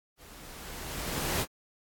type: noise with level ramp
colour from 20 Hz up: pink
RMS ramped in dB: -52 to -28 dBFS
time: 0.17-1.46 s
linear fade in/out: 50 ms
effects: AAC 64 kbps

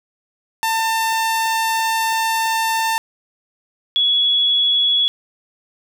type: tone pair in turn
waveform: sawtooth / sine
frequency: 897 / 3372 Hz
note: A5 / G#7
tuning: +33 / +26 cents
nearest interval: octave + major seventh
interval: 2293 cents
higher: second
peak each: -13 dBFS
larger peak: neither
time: 0.63-2.98 / 3.96-5.08 s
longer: first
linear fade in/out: 0 ms
effects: none

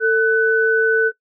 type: tone pair together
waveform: sine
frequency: 446.8 / 1499 Hz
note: A4 / F#6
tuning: +27 / +22 cents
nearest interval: octave + major sixth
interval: 2095 cents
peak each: -15 dBFS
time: 0-1.12 s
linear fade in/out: 50 ms
effects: noise-tail reverb RT60 0.1 s tail -20 dB re dry

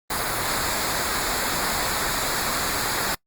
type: noise with comb filter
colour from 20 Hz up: pink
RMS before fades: -25 dBFS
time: 0.1-3.15 s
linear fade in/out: 5 ms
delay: 0.34 ms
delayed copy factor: -0.65
effects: noise-tail reverb RT60 0.1 s tail -25 dB re dry + Opus 32 kbps

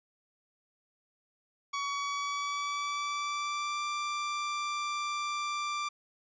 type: tone with pitch glide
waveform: sawtooth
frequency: 1127 to 1178.9 Hz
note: C#6 to D6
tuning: +28 to +6 cents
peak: -28 dBFS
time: 1.73-5.89 s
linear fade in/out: 10 ms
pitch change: +78 cents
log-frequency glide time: 1.83-3.84 s
effects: resampled to 16000 Hz

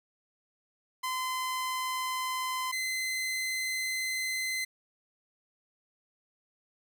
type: tone pair in turn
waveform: sawtooth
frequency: 1027 / 2054 Hz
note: C6 / C7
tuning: -33 / -33 cents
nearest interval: octave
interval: 1200 cents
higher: second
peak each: -27 dBFS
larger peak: neither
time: 1.03-2.72 / 2.72-4.65 s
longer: second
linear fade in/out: 10 ms
effects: none

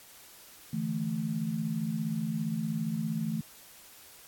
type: chord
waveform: sine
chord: D suspended second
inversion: none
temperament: equal with one note detuned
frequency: 147.6 / 164.81 / 220 Hz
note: D3 / E3 / A3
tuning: +9 / 0 / 0 cents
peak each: -38 / -33 / -32 dBFS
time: 0.73-3.41 s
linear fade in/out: 5 ms
effects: white hiss -53 dBFS RMS until 4.27 s + AAC 64 kbps

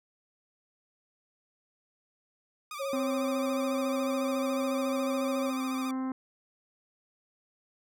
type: tone with vibrato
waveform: sawtooth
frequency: 1199 Hz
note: D6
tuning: 36 cents sharp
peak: -34 dBFS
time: 2.71-5.91 s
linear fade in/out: 2 ms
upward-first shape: sine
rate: 14 Hz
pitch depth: 75 cents each way
type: tone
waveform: sine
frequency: 548 Hz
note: C#5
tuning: 20 cents flat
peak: -31 dBFS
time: 2.79-5.51 s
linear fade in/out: 20 ms
type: harmonic tone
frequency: 261.1 Hz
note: C4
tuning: 3 cents flat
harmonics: 1 / 2 / 3 / 4 / 5 / 6 / 7 / 8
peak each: -30 / -47 / -45 / -43 / -49 / -56 / -59 / -59 dBFS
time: 2.93-6.12 s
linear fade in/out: 2 ms
effects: none

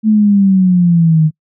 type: exponential sweep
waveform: sine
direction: down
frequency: 220 to 153.4 Hz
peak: -6 dBFS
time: 0.03-1.31 s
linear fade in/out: 50 ms
effects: noise-tail reverb RT60 0.1 s tail -26 dB re dry

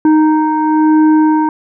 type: tone with frequency modulation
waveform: sine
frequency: 310 Hz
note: D#4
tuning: 6 cents flat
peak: -7 dBFS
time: 0.05-1.49 s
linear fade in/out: 2 ms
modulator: 621 Hz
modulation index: 0.87
effects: none

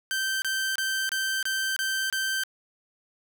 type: tone bursts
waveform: sawtooth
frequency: 1556 Hz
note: G6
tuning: 13 cents flat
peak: -22 dBFS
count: 7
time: 0.11-2.436 s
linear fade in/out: 0 ms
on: 310 ms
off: 26 ms
effects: none

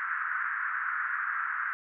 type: band-pass noise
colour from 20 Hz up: pink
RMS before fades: -32 dBFS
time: 0-1.73 s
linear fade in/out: 0 ms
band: 1300 to 1700 Hz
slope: 48 dB/octave
effects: none

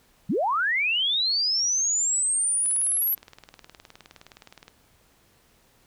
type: linear sweep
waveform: sine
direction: up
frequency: 136.7 to 11840 Hz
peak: -21 dBFS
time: 0.29-3.15 s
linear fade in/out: 10 ms
type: click train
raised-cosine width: 0.2 ms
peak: -27 dBFS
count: 40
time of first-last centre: 2.66-4.681 s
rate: 19.3 Hz
effects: pink hiss -61 dBFS RMS until 5.86 s

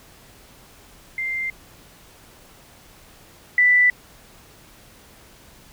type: tone pair in turn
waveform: sine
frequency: 2093 / 1980.6 Hz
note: C7 / B6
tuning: 0 / +4 cents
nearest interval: minor second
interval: 96 cents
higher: first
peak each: -23 / -12 dBFS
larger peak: second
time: 1.18-1.5 / 3.58-3.9 s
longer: neither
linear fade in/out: 2 ms
effects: pink hiss -49 dBFS RMS until 5.72 s

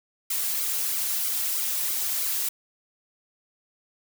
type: noise with flanger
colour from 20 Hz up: blue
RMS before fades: -27 dBFS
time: 0.3-2.49 s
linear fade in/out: 5 ms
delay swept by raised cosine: 1.1 to 4 ms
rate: 3.1 Hz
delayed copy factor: -1
effects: none

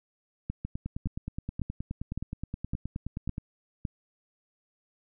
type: two click trains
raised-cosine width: 5 ms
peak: -21 / -19 dBFS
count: 27 / 7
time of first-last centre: 0.65-3.381 / 0.5-3.852 s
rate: 9.52 / 1.79 Hz
effects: none

